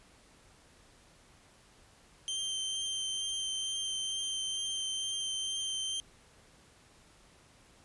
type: tone with vibrato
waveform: sawtooth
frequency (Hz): 3136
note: G7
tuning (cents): 0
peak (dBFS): -30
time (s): 2.28-6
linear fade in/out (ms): 0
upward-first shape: sine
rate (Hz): 2.2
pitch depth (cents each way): 11
effects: pink hiss -61 dBFS RMS until 7.84 s + resampled to 24000 Hz